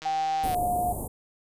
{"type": "click train", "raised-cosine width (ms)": 0.2, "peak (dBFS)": -22, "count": 84, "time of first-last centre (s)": [0.02, 0.545], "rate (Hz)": 158}
{"type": "tone with pitch glide", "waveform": "sine", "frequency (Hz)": [783, 713.9], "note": ["G5", "F5"], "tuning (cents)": [-2, 38], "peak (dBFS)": -24, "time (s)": [0.05, 0.93], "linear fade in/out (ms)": 10, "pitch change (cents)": -160, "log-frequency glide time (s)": [0.44, 0.55]}
{"type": "band-stop noise", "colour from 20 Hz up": "pink", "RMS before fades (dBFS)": -33, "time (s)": [0.43, 1.08], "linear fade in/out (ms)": 10, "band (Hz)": [870, 8600], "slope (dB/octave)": 48}
{"effects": ["resampled to 32000 Hz"]}